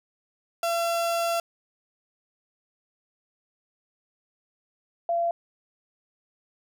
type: tone pair in turn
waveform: 35% pulse / sine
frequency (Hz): 678 / 682.7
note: E5 / F5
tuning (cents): +49 / -40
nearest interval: unison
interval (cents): 11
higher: second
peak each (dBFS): -22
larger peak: neither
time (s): 0.63-1.4 / 5.09-5.31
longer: first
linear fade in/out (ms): 2
effects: none